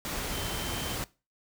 sine tone in noise, 3103 Hz, G7, 18 cents flat, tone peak -41 dBFS, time 0.32-0.95 s, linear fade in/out 0 ms, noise pink, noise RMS -34 dBFS, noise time 0.05-1.04 s, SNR -10 dB, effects noise-tail reverb RT60 0.3 s tail -20 dB re dry

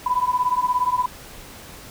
sine beating tone pair, 987.8 / 1004.8 Hz, B5 / B5, 0 / +30 cents, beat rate 17 Hz, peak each -21 dBFS, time 0.06-1.06 s, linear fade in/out 5 ms, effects pink hiss -41 dBFS RMS until 1.9 s

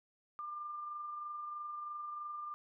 sine tone with amplitude modulation, 1196 Hz, D6, 31 cents sharp, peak -39 dBFS, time 0.39-2.54 s, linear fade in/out 0 ms, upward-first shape sine, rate 23.1 Hz, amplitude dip 30%, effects none

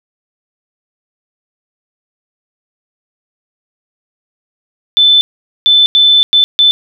sine tone bursts at uneven times, 3520 Hz, A7, in tune, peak -4 dBFS, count 5, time 4.97-5.21 / 5.66-5.86 / 5.95-6.23 / 6.33-6.44 / 6.59-6.71 s, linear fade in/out 0 ms, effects none

